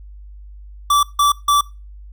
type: tone bursts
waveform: square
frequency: 1160 Hz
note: D6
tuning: 22 cents flat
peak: -12 dBFS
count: 3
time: 0.9-1.61 s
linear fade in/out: 5 ms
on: 130 ms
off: 160 ms
effects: noise-tail reverb RT60 0.3 s tail -23 dB re dry + added 50 Hz sine -35 dBFS peak until 2.12 s